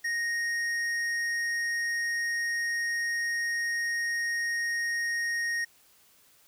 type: tone with hard clipping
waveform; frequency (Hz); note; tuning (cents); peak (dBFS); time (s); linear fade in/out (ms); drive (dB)
sine; 1864.7; A#6; 0; -29; 0.04-5.65; 10; 9
effects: white hiss -61 dBFS RMS until 6.47 s